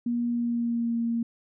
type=tone with pitch glide; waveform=sine; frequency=238.4 to 232.4 Hz; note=A#3 to A#3; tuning=+39 to -5 cents; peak=-24 dBFS; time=0.06-1.23 s; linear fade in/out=5 ms; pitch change=-44 cents; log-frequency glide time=0.29-0.97 s; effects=none